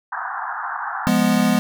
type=band-pass noise; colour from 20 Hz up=pink; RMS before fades=-27 dBFS; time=0.12-1.09 s; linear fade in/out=5 ms; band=740 to 1700 Hz; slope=96 dB/octave
type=chord; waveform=square; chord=F diminished; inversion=none; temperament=equal; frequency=174.61 / 207.7 / 246.9 Hz; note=F3 / Ab3 / Cb4; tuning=0 / 0 / 0 cents; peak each=-23 / -19 / -19 dBFS; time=1.07-1.59 s; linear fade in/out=0 ms
effects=none